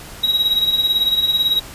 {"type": "tone with tremolo", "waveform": "triangle", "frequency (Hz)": 3833, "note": "A#7", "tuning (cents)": 47, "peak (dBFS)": -10, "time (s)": [0.23, 1.6], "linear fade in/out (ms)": 10, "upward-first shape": "sine", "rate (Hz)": 18, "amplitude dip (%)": 65, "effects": ["pink hiss -36 dBFS RMS until 1.74 s", "resampled to 32000 Hz"]}